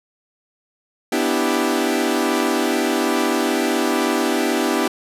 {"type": "chord", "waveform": "sawtooth", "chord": "E minor seventh", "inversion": "second", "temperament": "equal", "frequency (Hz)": [246.9, 293.7, 329.6, 392], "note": ["B3", "D4", "E4", "G4"], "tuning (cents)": [0, 0, 0, 0], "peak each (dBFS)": -19, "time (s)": [1.12, 4.88], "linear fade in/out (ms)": 5, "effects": ["resampled to 32000 Hz"]}